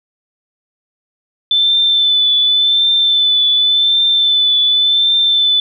sine tone with vibrato, 3520 Hz, A7, in tune, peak -9 dBFS, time 1.51-5.6 s, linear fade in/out 2 ms, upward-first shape triangle, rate 0.89 Hz, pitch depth 31 cents each way, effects none

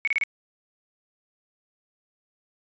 sine tone bursts, 2217 Hz, C#7, in tune, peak -20 dBFS, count 4, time 0.05-0.236 s, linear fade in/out 0 ms, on 24 ms, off 30 ms, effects resampled to 16000 Hz

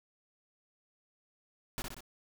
pink noise with echo, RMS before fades -37 dBFS, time 1.78-1.82 s, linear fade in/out 0 ms, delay 62 ms, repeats 3, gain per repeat -4 dB, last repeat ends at 2.006 s, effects none

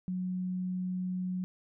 sine tone, 183.2 Hz, F#3, 17 cents flat, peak -31 dBFS, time 0.08-1.44 s, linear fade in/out 0 ms, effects none

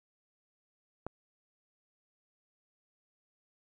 click, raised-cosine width 1 ms, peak -23 dBFS, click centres 1.066 s, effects none

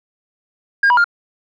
sine tone with pitch steps, 1617 / 975 / 1404 Hz, G#6 / B5 / F6, -47 / -23 / +9 cents, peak -7 dBFS, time 0.83-1.043 s, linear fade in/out 5 ms, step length 71 ms, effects tanh soft clip ceiling -8 dBFS

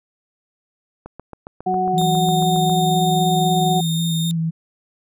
click train, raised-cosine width 1 ms, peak -20 dBFS, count 13, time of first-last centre 1.06-2.697 s, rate 7.33 Hz
harmonic tone, 185 Hz, F#3, in tune, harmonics 1 / 2 / 4, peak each -25 / -24 / -18 dBFS, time 1.66-3.81 s, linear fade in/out 10 ms
sine tone with vibrato, 164.81 Hz, E3, in tune, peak -18 dBFS, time 1.93-4.51 s, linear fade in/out 20 ms, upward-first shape square, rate 3.9 Hz, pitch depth 21 cents each way
sawtooth tone, 3661 Hz, A#7, 32 cents flat, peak -22 dBFS, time 1.98-4.31 s, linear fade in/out 0 ms
effects none

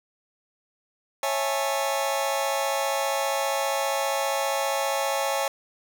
sawtooth chord, A major seventh, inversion first, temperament just, 550 / 660 / 825 / 880 Hz, C#5 / E5 / G#5 / A5, -14 / +2 / -12 / 0 cents, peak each -23 / -27 / -25 / -28 dBFS, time 1.23-5.48 s, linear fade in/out 2 ms, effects none

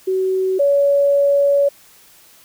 sine tone pair in turn, 376.9 / 564.7 Hz, F#4 / C#5, +32 / +32 cents, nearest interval perfect fifth, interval 700 cents, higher second, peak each -15 / -11 dBFS, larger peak second, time 0.07-0.59 / 0.59-1.69 s, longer second, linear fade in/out 10 ms, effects white hiss -48 dBFS RMS until 2.44 s

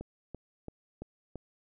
click train, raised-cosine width 2 ms, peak -27 dBFS, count 5, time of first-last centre 0.01-1.357 s, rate 2.97 Hz, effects none

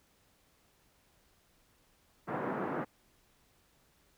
pink band-pass noise, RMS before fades -36 dBFS, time 2.27-2.85 s, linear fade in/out 20 ms, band 170 to 1500 Hz, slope 24 dB/octave, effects pink hiss -69 dBFS RMS until 4.17 s

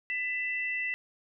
sine tone pair together, 1997 / 2666 Hz, B6 / E7, +19 / +19 cents, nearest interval perfect fourth, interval 500 cents, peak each -31 / -34 dBFS, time 0.1-0.94 s, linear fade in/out 0 ms, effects none

